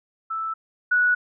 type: tone pair in turn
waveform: sine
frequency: 1318.5 / 1469.3 Hz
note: E6 / F#6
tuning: 0 / -13 cents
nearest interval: major second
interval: 187 cents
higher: second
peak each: -25 / -16 dBFS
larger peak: second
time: 0.3-0.54 / 0.91-1.15 s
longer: neither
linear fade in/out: 10 ms
effects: none